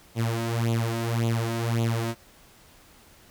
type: tone with flanger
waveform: sawtooth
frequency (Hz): 115.4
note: A#2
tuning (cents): -17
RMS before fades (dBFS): -26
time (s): 0.15-2.15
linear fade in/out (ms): 50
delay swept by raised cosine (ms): 0.28 to 3.18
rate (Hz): 1.8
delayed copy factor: +0.8
effects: pink hiss -54 dBFS RMS until 3.3 s

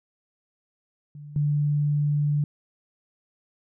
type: tone with level steps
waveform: sine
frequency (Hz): 146.83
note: D3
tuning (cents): 0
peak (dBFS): -38 / -20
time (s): 1.15-2.44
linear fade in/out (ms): 2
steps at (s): 1.36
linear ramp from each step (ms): 2
effects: none

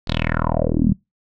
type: tone with low-pass filter sweep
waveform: 10% pulse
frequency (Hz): 40.12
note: E1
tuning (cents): -46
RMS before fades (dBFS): -19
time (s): 0.07-0.93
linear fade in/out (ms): 10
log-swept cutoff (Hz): 4400 to 180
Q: 5.5
effects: noise-tail reverb RT60 0.2 s tail -24 dB re dry

